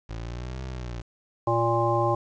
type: exponential two-way sweep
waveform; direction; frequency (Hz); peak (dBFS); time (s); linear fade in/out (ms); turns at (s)
25% pulse; up then down; 55 to 65.41 to 57.6; -29; 0.09-1.02; 10; 0.63
type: harmonic tone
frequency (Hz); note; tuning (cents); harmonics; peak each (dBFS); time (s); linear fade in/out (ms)
116.54; A#2; 0; 1 / 3 / 5 / 7 / 9; -27 / -27 / -27 / -27 / -27; 1.47-2.15; 5
effects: resampled to 16000 Hz + 9-bit